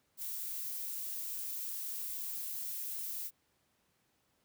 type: noise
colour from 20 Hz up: violet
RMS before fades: -40 dBFS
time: 0.17-3.31 s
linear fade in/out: 50 ms
effects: pink hiss -75 dBFS RMS until 4.44 s + high-pass 80 Hz 12 dB/octave